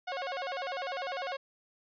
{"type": "tone with vibrato", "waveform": "sawtooth", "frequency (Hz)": 630, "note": "D#5", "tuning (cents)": 21, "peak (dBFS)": -30, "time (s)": [0.07, 1.37], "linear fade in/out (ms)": 10, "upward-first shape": "square", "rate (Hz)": 10, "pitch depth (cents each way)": 250, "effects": ["resampled to 11025 Hz"]}